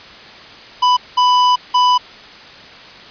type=tone bursts at uneven times; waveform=square; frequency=994 Hz; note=B5; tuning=11 cents sharp; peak=-10 dBFS; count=3; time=0.82-0.97 / 1.17-1.56 / 1.74-1.98 s; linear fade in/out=10 ms; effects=white hiss -37 dBFS RMS until 3.1 s + resampled to 11025 Hz